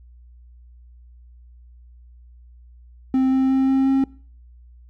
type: tone with pitch steps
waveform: triangle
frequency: 262.1 / 263.8 / 265.5 / 267.1 / 268.8 Hz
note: C4 / C4 / C4 / C4 / C4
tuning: +3 / +14 / +25 / +36 / +47 cents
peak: -13 dBFS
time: 3.14-4.04 s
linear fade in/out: 2 ms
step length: 180 ms
effects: noise-tail reverb RT60 0.5 s tail -24 dB re dry + added 60 Hz sine -44 dBFS peak until 4.89 s